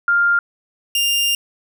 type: tone pair in turn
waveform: sine / sawtooth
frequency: 1400 / 2800 Hz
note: F6 / F7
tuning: +4 / +4 cents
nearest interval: octave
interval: 1200 cents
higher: second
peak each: -12 dBFS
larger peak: neither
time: 0.08-0.39 / 0.95-1.35 s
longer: second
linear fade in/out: 2 ms
effects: none